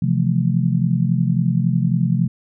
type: chord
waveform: sine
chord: F major seventh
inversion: second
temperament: just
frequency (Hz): 130.96 / 163.7 / 174.61 / 218.3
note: C3 / E3 / F3 / A3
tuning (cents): +2 / -12 / 0 / -13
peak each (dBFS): -19 / -22 / -19 / -24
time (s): 0.02-2.28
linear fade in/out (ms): 5
effects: none